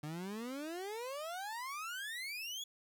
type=exponential sweep; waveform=30% pulse; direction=up; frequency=145.2 to 3432 Hz; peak=-38 dBFS; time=0.03-2.64 s; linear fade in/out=5 ms; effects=12-bit